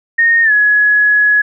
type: tone with pitch glide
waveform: sine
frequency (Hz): 1848 to 1684.9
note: A#6 to G#6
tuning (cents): -16 to +25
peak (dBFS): -7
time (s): 0.18-1.42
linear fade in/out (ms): 10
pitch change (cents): -159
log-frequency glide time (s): 0.43-0.52
effects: none